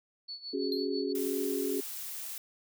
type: tone with tremolo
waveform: sine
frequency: 4435 Hz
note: C#8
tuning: in tune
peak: -37 dBFS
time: 0.28-1.13 s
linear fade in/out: 10 ms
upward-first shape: sine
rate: 6.1 Hz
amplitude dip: 80%
type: chord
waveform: sine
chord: C# suspended fourth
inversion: none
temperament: equal with one note detuned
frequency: 277.2 / 373.4 / 415.3 Hz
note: C#4 / F#4 / G#4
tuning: 0 / +16 / 0 cents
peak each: -34 dBFS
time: 0.53-1.81 s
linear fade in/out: 10 ms
type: tone with exponential decay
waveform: triangle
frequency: 4207 Hz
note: C8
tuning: 9 cents sharp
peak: -29 dBFS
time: 0.72-0.9 s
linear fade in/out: 1 ms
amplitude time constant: 37 ms
type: noise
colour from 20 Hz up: blue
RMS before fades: -40 dBFS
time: 1.15-2.38 s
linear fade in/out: 2 ms
effects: none